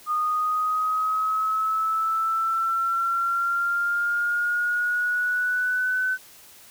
sine exponential sweep, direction up, 1226 to 1518 Hz, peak -21 dBFS, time 0.06-6.18 s, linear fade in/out 50 ms, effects white hiss -49 dBFS RMS until 6.7 s

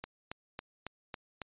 click train, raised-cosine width 0.3 ms, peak -23 dBFS, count 6, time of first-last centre 0.04-1.417 s, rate 3.63 Hz, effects resampled to 8000 Hz

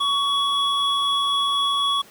triangle tone pair together, 1124 / 3368 Hz, C#6 / G#7, +24 / +24 cents, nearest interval octave + perfect fifth, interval 1900 cents, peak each -20 dBFS, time 0-2.02 s, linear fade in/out 10 ms, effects pink hiss -48 dBFS RMS until 2.1 s + high-pass 150 Hz 12 dB/octave

